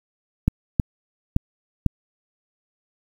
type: clicks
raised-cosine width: 5 ms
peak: -4 dBFS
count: 4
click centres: 0.48 / 0.798 / 1.364 / 1.863 s
effects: 7-bit